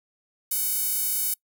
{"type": "tone with high-pass filter", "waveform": "sawtooth", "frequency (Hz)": 745, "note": "F#5", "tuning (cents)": 12, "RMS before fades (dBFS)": -26, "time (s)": [0.51, 1.34], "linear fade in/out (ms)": 5, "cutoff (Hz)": 11000, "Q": 0.77, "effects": ["noise-tail reverb RT60 0.1 s tail -24 dB re dry"]}